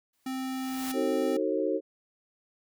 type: noise with exponential growth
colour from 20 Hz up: white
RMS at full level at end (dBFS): -36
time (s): 0.13-0.92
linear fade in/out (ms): 5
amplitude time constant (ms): 170
type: tone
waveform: square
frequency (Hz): 261.6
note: C4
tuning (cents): 0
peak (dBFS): -32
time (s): 0.26-1.37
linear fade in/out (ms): 5
type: chord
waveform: sine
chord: D# diminished seventh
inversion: none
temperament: just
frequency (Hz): 311.1 / 373.4 / 448 / 537.6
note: D#4 / F#4 / A4 / C5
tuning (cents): 0 / +16 / +31 / +47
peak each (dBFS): -31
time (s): 0.93-1.81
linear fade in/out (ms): 50
effects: none